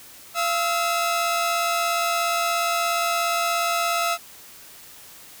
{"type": "tone pair together", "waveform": "sawtooth", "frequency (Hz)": [686, 1295], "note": ["F5", "E6"], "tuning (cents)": [-31, -31], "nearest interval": "major seventh", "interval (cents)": 1100, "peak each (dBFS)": -20, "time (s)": [0.34, 4.18], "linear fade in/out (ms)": 50, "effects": ["white hiss -45 dBFS RMS until 5.4 s"]}